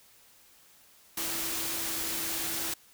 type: tone in noise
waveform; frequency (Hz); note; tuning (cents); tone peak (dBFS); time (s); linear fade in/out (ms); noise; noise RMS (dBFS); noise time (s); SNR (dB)
sine; 329.6; E4; 0; -44; 1.17-2.74; 5; white; -33; 1.17-2.74; -14
effects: white hiss -59 dBFS RMS until 2.93 s